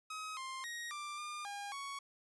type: tone with pitch steps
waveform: sawtooth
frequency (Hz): 1269 / 1054 / 1882 / 1182 / 1204 / 810 / 1114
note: D#6 / C6 / A#6 / D6 / D6 / G#5 / C#6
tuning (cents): +34 / +12 / +16 / +11 / +43 / -43 / +8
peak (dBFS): -38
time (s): 0.1-1.99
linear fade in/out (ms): 5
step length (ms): 270
effects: resampled to 24000 Hz